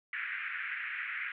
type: band-pass noise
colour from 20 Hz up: pink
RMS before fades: -38 dBFS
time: 0.13-1.32 s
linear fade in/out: 2 ms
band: 1500 to 2400 Hz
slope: 48 dB/octave
effects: none